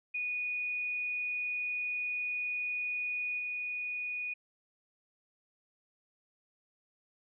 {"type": "tone with level steps", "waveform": "sine", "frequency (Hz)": 2467, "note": "D#7", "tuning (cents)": -15, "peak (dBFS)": [-32, -34], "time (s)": [0.14, 4.34], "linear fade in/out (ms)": 10, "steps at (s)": 3.38, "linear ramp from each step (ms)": 20, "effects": []}